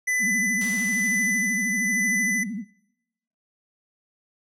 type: tone with tremolo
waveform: square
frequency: 2002 Hz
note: B6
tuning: 23 cents sharp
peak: -21 dBFS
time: 0.07-2.44 s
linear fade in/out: 10 ms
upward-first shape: sine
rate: 1.1 Hz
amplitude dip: 25%
type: tone with vibrato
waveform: sine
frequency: 214.5 Hz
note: A3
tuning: 44 cents flat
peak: -28 dBFS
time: 0.19-2.65 s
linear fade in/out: 50 ms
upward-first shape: sine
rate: 13 Hz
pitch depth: 220 cents each way
type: noise with exponential decay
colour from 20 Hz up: white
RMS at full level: -35 dBFS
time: 0.61-2.59 s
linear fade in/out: 2 ms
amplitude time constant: 430 ms
effects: noise-tail reverb RT60 0.9 s tail -23 dB re dry + low-pass 12000 Hz 12 dB/octave

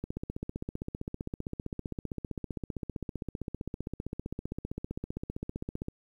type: click train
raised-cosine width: 3 ms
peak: -22 dBFS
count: 91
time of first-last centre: 0.04-5.884 s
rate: 15.4 Hz
effects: 10-bit

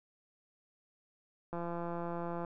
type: click train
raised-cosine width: 1 ms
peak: -26 dBFS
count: 158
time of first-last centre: 1.53-2.448 s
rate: 171 Hz
effects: none

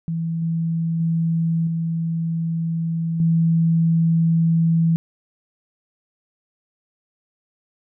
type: tone with level steps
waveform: sine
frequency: 164.81 Hz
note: E3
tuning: in tune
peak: -21 / -19 / -17 / -20 / -14 dBFS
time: 0.08-4.96 s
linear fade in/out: 0 ms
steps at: 0.42 / 1 / 1.67 / 3.2 s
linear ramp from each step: 2 ms
effects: none

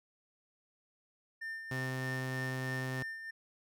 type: tone with tremolo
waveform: triangle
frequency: 1800 Hz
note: A6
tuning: 39 cents sharp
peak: -36 dBFS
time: 1.41-3.31 s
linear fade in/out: 10 ms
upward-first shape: sine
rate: 3.2 Hz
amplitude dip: 50%
type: tone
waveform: sawtooth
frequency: 130 Hz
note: C3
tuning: 11 cents flat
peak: -32 dBFS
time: 1.71-3.03 s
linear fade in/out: 5 ms
effects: none

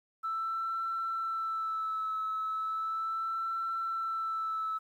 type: tone with vibrato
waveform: sine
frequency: 1320 Hz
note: E6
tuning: 2 cents sharp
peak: -30 dBFS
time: 0.23-4.79 s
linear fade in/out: 20 ms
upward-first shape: sine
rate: 0.36 Hz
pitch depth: 29 cents each way
effects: tanh soft clip ceiling -27 dBFS + 11-bit

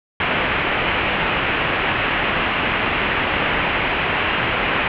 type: low-pass noise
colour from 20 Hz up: white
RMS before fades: -20 dBFS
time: 0.2-4.88 s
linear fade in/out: 2 ms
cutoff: 2900 Hz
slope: 48 dB/octave
effects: none

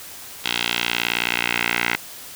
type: tone with band-pass filter sweep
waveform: 10% pulse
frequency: 59 Hz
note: A#1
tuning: 22 cents sharp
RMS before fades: -23 dBFS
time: 0.44-1.96 s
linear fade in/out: 10 ms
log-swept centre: 3300 to 2200 Hz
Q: 2.4
effects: white hiss -38 dBFS RMS until 2.35 s

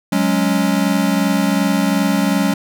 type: chord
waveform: square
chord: F# suspended second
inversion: none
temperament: equal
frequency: 185 / 207.7 / 277.2 Hz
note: F#3 / G#3 / C#4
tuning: 0 / 0 / 0 cents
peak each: -19 dBFS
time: 0.12-2.54 s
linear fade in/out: 5 ms
effects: none

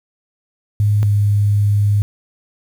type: tone pair in turn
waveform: sine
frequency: 103.83 / 102.64 Hz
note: G#2 / G#2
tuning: 0 / -20 cents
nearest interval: unison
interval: 20 cents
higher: first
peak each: -11 dBFS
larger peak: neither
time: 0.8-1.03 / 1.03-2.02 s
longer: second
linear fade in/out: 0 ms
effects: 7-bit

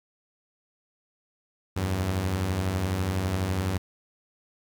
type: beating tone pair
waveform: sawtooth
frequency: 82.41 / 94.41 Hz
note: E2 / F#2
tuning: 0 / +35 cents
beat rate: 12 Hz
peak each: -29 / -22 dBFS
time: 1.76-3.78 s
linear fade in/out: 10 ms
effects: 10-bit

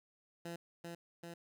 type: tone with echo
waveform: 15% pulse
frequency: 170 Hz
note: F3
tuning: 46 cents flat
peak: -36 dBFS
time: 0.45-0.56 s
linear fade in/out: 5 ms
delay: 390 ms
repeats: 2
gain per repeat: -2 dB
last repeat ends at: 1.34 s
effects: none

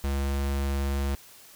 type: tone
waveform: square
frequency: 69.3 Hz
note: C#2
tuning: in tune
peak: -26 dBFS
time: 0.04-1.15 s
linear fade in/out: 0 ms
effects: white hiss -51 dBFS RMS until 1.55 s

